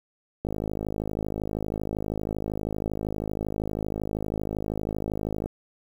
click train, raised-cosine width 2 ms, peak -16 dBFS, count 265, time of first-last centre 0.45-5.459 s, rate 52.7 Hz, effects 8-bit

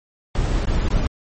brown noise with dropouts, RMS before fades -19 dBFS, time 0.35-1.07 s, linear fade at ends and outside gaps 2 ms, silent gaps 0.655-0.671 / 0.887-0.903 s, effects MP3 32 kbps

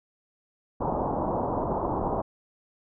white low-pass noise, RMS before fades -28 dBFS, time 0.8-2.22 s, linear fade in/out 10 ms, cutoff 1000 Hz, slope 48 dB/octave, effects none

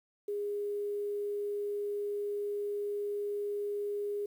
sine tone, 410.1 Hz, G#4, 22 cents flat, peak -32 dBFS, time 0.28-4.26 s, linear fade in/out 5 ms, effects 10-bit

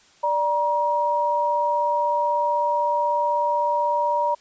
sine tone pair together, 588.7 / 950 Hz, D5 / A#5, +4 / +33 cents, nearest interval minor sixth, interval 829 cents, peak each -24 / -20 dBFS, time 0.23-4.35 s, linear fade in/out 10 ms, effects white hiss -55 dBFS RMS until 4.4 s + resampled to 16000 Hz

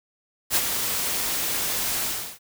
white noise with ADSR envelope, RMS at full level -19 dBFS, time 0.5-2.39 s, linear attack 60 ms, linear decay 44 ms, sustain -7 dB, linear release 350 ms, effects none

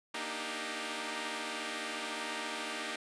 5% pulse chord, Eb major seventh, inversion second, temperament equal with one note detuned, 233.1 / 296.9 / 311.1 / 392 Hz, Bb3 / D4 / Eb4 / G4, 0 / +19 / 0 / 0 cents, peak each -31 / -32 / -30 / -31 dBFS, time 0.14-2.96 s, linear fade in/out 5 ms, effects resampled to 22050 Hz

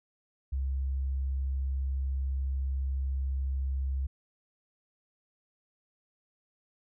sine tone, 67 Hz, C2, 42 cents sharp, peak -28 dBFS, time 0.52-4.07 s, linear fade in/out 10 ms, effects none

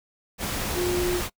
sine tone in noise, 355.8 Hz, F4, 32 cents sharp, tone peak -23 dBFS, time 0.74-1.22 s, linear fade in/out 50 ms, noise pink, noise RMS -29 dBFS, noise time 0.38-1.3 s, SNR +3 dB, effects noise-tail reverb RT60 0.1 s tail -24 dB re dry

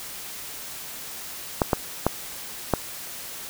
clicks, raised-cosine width 1 ms, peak -4 dBFS, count 4, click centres 1.618 / 1.732 / 2.066 / 2.737 s, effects white hiss -37 dBFS RMS until 3.49 s

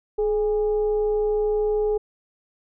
sine tone with frequency modulation, 423.5 Hz, G#4, 34 cents sharp, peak -19 dBFS, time 0.18-1.98 s, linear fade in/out 10 ms, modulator 394 Hz, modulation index 0.35, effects none

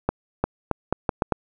accelerating click train, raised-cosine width 1 ms, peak -6 dBFS, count 7, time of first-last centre 0.09-1.323 s, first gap 350 ms, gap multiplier 0.78, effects none

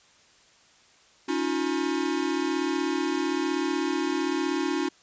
square tone cluster, 281.3 / 317.1 / 358.2 Hz, C#4 / D#4 / F4, +26 / +33 / +44 cents, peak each -30 dBFS, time 1.28-4.89 s, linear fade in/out 10 ms, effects white hiss -58 dBFS RMS until 5.02 s + resampled to 16000 Hz

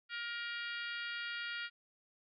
harmonic tone, 471.7 Hz, A#4, 20 cents sharp, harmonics 3 / 4 / 5 / 6 / 7 / 8 / 9 / 10, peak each -42 / -45 / -48 / -48 / -49 / -55 / -56 / -55 dBFS, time 0.09-1.7 s, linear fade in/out 50 ms, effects none

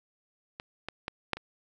clicks, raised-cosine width 0.3 ms, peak -22 / -19 / -17 / -11 / -24 dBFS, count 5, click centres 0.599 / 0.886 / 1.081 / 1.333 / 1.37 s, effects none

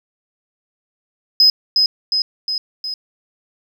sine tone with echo, 5060 Hz, D#8, 28 cents sharp, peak -6 dBFS, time 1.4-1.5 s, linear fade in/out 2 ms, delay 360 ms, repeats 4, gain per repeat -4 dB, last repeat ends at 2.94 s, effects tanh soft clip ceiling -4 dBFS + 8-bit

